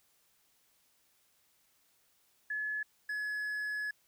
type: tone pair in turn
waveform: sine / triangle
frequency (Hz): 1709 / 1697.2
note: G#6 / G#6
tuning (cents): +49 / +37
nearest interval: unison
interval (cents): 12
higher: first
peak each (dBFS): -33 / -32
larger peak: second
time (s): 2.5-2.83 / 3.09-3.91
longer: second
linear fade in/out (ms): 5
effects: white hiss -71 dBFS RMS until 4.07 s